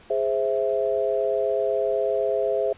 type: chord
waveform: sine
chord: Ab augmented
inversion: none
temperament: equal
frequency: 415.3 / 523.3 / 659.3 Hz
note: Ab4 / C5 / E5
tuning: 0 / 0 / 0 cents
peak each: -25 dBFS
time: 0.1-2.73 s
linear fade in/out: 5 ms
effects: pink hiss -51 dBFS RMS until 2.77 s + resampled to 8000 Hz